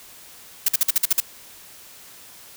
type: noise bursts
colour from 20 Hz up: blue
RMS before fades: -17 dBFS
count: 8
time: 0.66-1.203 s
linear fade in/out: 5 ms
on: 25 ms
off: 49 ms
effects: white hiss -45 dBFS RMS until 2.56 s